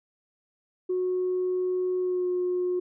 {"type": "tone with pitch glide", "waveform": "sine", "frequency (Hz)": [366.2, 360.5], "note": ["F#4", "F#4"], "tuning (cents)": [-18, -45], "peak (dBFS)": -23, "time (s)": [0.89, 2.8], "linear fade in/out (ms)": 10, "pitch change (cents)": -27, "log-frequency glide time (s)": [1.99, 2.28], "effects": ["tanh soft clip ceiling -20 dBFS"]}